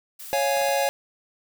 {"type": "noise", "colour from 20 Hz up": "blue", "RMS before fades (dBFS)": -39, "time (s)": [0.19, 0.89], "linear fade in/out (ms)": 10}
{"type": "chord", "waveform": "square", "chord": "Db major", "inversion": "none", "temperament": "equal", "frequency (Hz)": [554.4, 698.5, 830.6], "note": ["Db5", "F5", "Ab5"], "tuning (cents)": [0, 0, 0], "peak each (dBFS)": [-24, -28, -27], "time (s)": [0.33, 0.89], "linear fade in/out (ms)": 0}
{"type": "clicks", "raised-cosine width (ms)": 0.5, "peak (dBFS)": [-31, -27, -26, -33, -28], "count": 5, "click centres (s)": [0.378, 0.571, 0.615, 0.645, 0.687]}
{"effects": []}